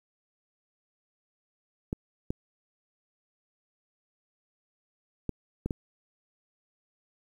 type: clicks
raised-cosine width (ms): 3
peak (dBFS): -17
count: 5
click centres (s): 1.929 / 2.305 / 5.293 / 5.66 / 5.708
effects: 9-bit